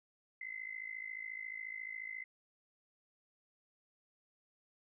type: tone with amplitude modulation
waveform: sine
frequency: 2054 Hz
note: C7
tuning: 33 cents flat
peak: -38 dBFS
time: 0.41-2.24 s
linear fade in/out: 5 ms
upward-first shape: sine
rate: 54.2 Hz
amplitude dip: 85%
effects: none